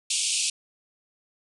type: band-pass noise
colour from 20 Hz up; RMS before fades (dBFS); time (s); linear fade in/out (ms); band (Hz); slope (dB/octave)
white; -26; 0.1-0.5; 5; 2400 to 9600; 96
effects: none